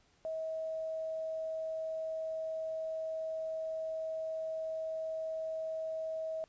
sine tone with quantisation, 640 Hz, D#5, 49 cents sharp, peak -35 dBFS, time 0.25-6.44 s, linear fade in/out 0 ms, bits 10, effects pink hiss -69 dBFS RMS until 6.48 s + resampled to 16000 Hz

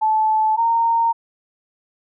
sine tone pair in turn, 870 / 921.7 Hz, A5 / A#5, -20 / -20 cents, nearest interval minor second, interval 100 cents, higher second, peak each -14 dBFS, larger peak neither, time 0.01-0.57 / 0.57-1.13 s, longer neither, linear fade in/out 20 ms, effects none

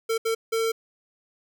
square tone bursts at uneven times, 451.5 Hz, A4, 45 cents sharp, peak -23 dBFS, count 3, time 0.09-0.18 / 0.25-0.35 / 0.52-0.72 s, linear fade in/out 10 ms, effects none

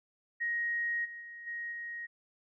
sine tone with level steps, 1880 Hz, A#6, 14 cents sharp, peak -30 / -42 / -44 / -36 / -38 dBFS, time 0.4-2.07 s, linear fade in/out 20 ms, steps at 1.04 / 1.2 / 1.46 / 1.71 s, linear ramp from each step 20 ms, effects none

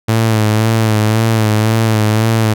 sawtooth tone with vibrato, 110 Hz, A2, in tune, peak -6 dBFS, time 0.08-2.54 s, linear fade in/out 10 ms, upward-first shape sine, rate 1.9 Hz, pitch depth 48 cents each way, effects none

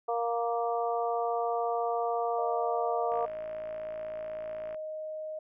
harmonic tone, 234 Hz, A#3, 7 cents sharp, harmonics 2 / 3 / 4 / 5, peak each -32 / -30 / -38 / -37 dBFS, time 0.08-3.26 s, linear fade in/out 10 ms
sine tone, 622.3 Hz, D#5, in tune, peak -35 dBFS, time 2.38-5.39 s, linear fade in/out 5 ms
click train, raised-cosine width 0.5 ms, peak -33 dBFS, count 92, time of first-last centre 3.12-4.745 s, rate 56 Hz
effects none

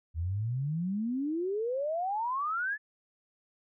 sine exponential sweep, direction up, 77.78 to 1760 Hz, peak -29 dBFS, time 0.14-2.78 s, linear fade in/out 50 ms, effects none

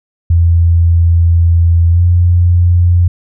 sine tone with pitch glide, 84.5 to 87.63 Hz, E2 to F2, +43 to +6 cents, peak -5 dBFS, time 0.3-3.08 s, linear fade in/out 5 ms, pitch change +63 cents, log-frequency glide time 1.91-2.01 s, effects none

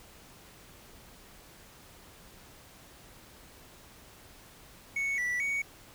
triangle tone with pitch steps, 2215 / 1961 / 2236 Hz, C#7 / B6 / C#7, -2 / -13 / +14 cents, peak -27 dBFS, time 4.96-5.62 s, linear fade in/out 5 ms, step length 220 ms, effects pink hiss -54 dBFS RMS until 5.94 s

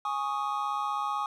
triangle chord, Ab suspended fourth, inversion none, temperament equal, 830.6 / 1108.7 / 1244.5 Hz, Ab5 / Db6 / Eb6, 0 / 0 / 0 cents, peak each -31 dBFS, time 0.05-1.26 s, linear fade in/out 2 ms, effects none

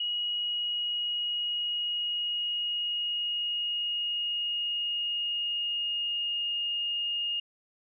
sine tone with pitch glide, 2900 to 2844 Hz, F#7 to F7, -35 to +31 cents, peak -28 dBFS, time 0-7.4 s, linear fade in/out 5 ms, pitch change -34 cents, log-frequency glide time 0.23-6.59 s, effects none

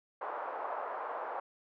white band-pass noise, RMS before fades -39 dBFS, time 0.21-1.4 s, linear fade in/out 5 ms, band 520 to 1100 Hz, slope 24 dB/octave, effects none

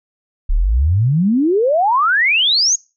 sine exponential sweep, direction up, 32.33 to 6800 Hz, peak -11 dBFS, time 0.49-2.76 s, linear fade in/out 10 ms, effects noise-tail reverb RT60 0.3 s tail -24 dB re dry

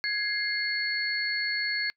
sine tone cluster, 1665 / 2108 / 4391 Hz, G#6 / C7 / C#8, +4 / +12 / -17 cents, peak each -31 dBFS, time 0.04-1.9 s, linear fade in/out 0 ms, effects noise-tail reverb RT60 0.1 s tail -25 dB re dry

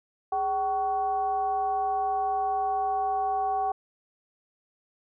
sine tone with frequency modulation, 766 Hz, G5, 40 cents flat, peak -24 dBFS, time 0.32-3.72 s, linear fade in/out 5 ms, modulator 353 Hz, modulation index 0.53, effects none

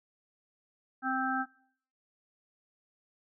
harmonic tone, 261.6 Hz, C4, in tune, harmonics 1 / 3 / 5 / 6, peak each -34 / -34 / -34 / -34 dBFS, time 1.02-1.46 s, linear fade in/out 50 ms, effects noise-tail reverb RT60 0.6 s tail -22 dB re dry

